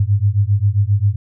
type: beating tone pair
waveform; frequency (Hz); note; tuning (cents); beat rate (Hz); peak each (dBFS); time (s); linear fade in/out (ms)
sine; 98 / 105.5; G2 / G#2; 0 / +28; 7.5; -15 / -15; 0-1.16; 5
effects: none